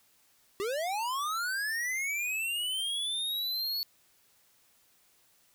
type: linear sweep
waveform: square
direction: up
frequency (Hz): 377.3 to 4435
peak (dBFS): -31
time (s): 0.6-3.83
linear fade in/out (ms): 0
effects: white hiss -66 dBFS RMS until 5.54 s